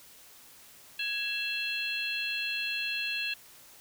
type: harmonic tone with a mistuned harmonic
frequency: 832 Hz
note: G#5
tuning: 3 cents sharp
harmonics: 2 / 3 / 4 / 5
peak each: -39 / -32 / -38 / -38 dBFS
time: 0.99-3.34 s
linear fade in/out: 5 ms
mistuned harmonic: 3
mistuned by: +120 cents
effects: white hiss -54 dBFS RMS until 3.8 s